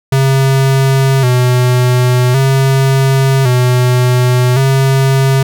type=tone with vibrato; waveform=square; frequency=129.7 Hz; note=C3; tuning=15 cents flat; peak=-8 dBFS; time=0.12-5.43 s; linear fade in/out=5 ms; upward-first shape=square; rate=0.45 Hz; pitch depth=65 cents each way; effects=none